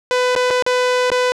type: tone with dropouts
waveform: sawtooth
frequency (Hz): 500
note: B4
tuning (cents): +21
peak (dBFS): -10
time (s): 0.11-1.32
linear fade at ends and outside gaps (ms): 0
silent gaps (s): 0.352-0.362 / 0.504-0.508 / 0.624-0.664 / 1.102-1.117
effects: low-pass 6000 Hz 12 dB/octave